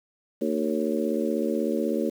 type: harmonic tone with a mistuned harmonic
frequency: 76.2 Hz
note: D#2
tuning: 36 cents flat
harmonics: 3 / 4 / 5 / 6 / 7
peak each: -28 / -29 / -30 / -31 / -31 dBFS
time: 0.41-2.1 s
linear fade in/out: 10 ms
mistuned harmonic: 7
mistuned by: +56 cents
effects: 8-bit